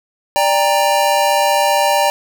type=chord; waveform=square; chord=G minor; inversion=second; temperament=equal with one note detuned; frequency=587.3 / 796.8 / 932.3 Hz; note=D5 / G5 / Bb5; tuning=0 / +28 / 0 cents; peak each=-17 dBFS; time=0.36-2.1 s; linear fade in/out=0 ms; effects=none